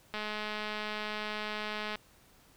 click train, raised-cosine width 0.3 ms, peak -21 dBFS, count 386, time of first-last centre 0.14-1.956 s, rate 212 Hz, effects pink hiss -62 dBFS RMS until 2.56 s

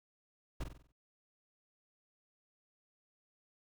brown noise with echo, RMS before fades -36 dBFS, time 0.6-0.64 s, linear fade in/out 10 ms, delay 47 ms, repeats 6, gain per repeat -6 dB, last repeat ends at 0.922 s, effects none

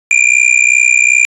square tone with amplitude modulation, 2395 Hz, D7, 33 cents sharp, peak -3 dBFS, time 0.11-1.25 s, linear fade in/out 0 ms, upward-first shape sine, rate 62.6 Hz, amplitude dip 100%, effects resampled to 24000 Hz

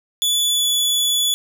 sawtooth tone with pitch glide, 3451 to 3429 Hz, A7 to A7, -34 to -45 cents, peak -13 dBFS, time 0.22-1.34 s, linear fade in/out 0 ms, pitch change -11 cents, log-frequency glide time 0.52-0.66 s, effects none

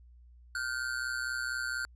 square ring-modulated tone, 1480 Hz, F#6, in tune, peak -30 dBFS, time 0.55-1.85 s, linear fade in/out 0 ms, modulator 62.1 Hz, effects added 60 Hz sine -53 dBFS peak until 1.95 s + resampled to 22050 Hz

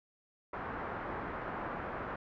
white low-pass noise, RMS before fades -40 dBFS, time 0.53-2.16 s, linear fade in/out 5 ms, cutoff 1500 Hz, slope 24 dB/octave, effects none

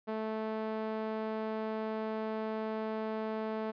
sawtooth tone with band-pass filter, 218.7 Hz, A3, 10 cents flat, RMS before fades -36 dBFS, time 0.07-3.72 s, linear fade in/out 20 ms, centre 600 Hz, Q 0.87, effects resampled to 11025 Hz

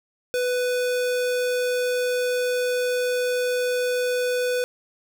square tone, 496.7 Hz, B4, 10 cents sharp, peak -22 dBFS, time 0.34-4.64 s, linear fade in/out 0 ms, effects none

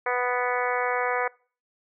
harmonic tone, 247.3 Hz, B3, 3 cents sharp, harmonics 2 / 3 / 4 / 5 / 6 / 7 / 8 / 9, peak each -28 / -30 / -31 / -32 / -33 / -33 / -34 / -35 dBFS, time 0.06-1.28 s, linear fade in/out 5 ms, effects noise-tail reverb RT60 0.4 s tail -24 dB re dry

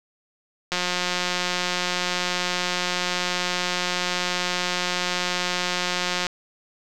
click train, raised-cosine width 0.2 ms, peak -7 dBFS, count 994, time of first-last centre 0.72-6.267 s, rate 179 Hz, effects none

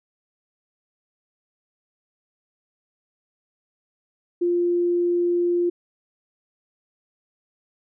sine tone, 349.2 Hz, F4, in tune, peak -18 dBFS, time 4.41-5.7 s, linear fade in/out 10 ms, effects none

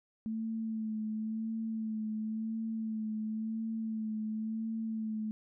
sine tone with vibrato, 220 Hz, A3, in tune, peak -33 dBFS, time 0.26-5.31 s, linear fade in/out 0 ms, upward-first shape sine, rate 0.95 Hz, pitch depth 30 cents each way, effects none

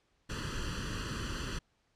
pink noise with comb filter, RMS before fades -37 dBFS, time 0.29-1.59 s, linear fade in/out 10 ms, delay 0.67 ms, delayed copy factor +0.9, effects pink hiss -74 dBFS RMS until 1.95 s + low-pass 6000 Hz 12 dB/octave

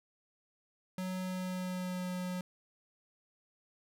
square tone with pitch glide, 185 to 181.72 Hz, F#3 to F#3, 0 to -31 cents, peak -36 dBFS, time 0.98-2.41 s, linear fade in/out 2 ms, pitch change -31 cents, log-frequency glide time 1.21-2.07 s, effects none

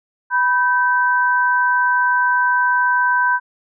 sine tone pair together, 986 / 1546.8 Hz, B5 / G6, -3 / -24 cents, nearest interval minor sixth, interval 779 cents, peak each -16 dBFS, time 0.3-3.4 s, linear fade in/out 50 ms, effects none

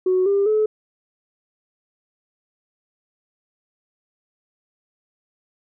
sine tone with pitch steps, 370 / 398.9 / 430 Hz, F#4 / G4 / A4, 0 / +30 / -40 cents, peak -14 dBFS, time 0.06-0.66 s, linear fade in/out 5 ms, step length 200 ms, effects tanh soft clip ceiling -11 dBFS

